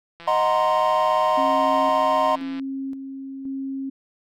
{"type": "click train", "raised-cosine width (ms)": 0.3, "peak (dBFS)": -25, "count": 406, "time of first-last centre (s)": [0.2, 2.596], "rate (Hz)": 169}
{"type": "chord", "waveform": "triangle", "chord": "C half-diminished seventh", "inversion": "first", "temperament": "equal", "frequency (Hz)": [622.3, 740, 932.3, 1046.5], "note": ["Eb5", "Gb5", "Bb5", "C6"], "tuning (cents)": [0, 0, 0, 0], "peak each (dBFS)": [-20, -23, -21, -20], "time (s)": [0.27, 2.36], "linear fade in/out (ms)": 10}
{"type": "tone with tremolo", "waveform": "sine", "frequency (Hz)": 270, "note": "C#4", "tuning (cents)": -45, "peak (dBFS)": -26, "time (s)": [1.37, 3.9], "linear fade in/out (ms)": 10, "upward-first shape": "square", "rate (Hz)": 0.96, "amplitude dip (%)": 45}
{"effects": []}